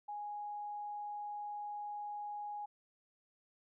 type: tone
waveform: sine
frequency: 829 Hz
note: G#5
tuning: 3 cents flat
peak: -40 dBFS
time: 0.08-2.66 s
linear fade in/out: 10 ms
effects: none